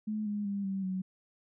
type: tone with pitch steps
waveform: sine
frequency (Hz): 214 / 206.9 / 200.1 / 193.54 / 187.16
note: A3 / G#3 / G3 / G3 / F#3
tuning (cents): -48 / -6 / +36 / -22 / +20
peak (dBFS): -31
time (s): 0.07-1.02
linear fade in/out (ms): 10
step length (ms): 190
effects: none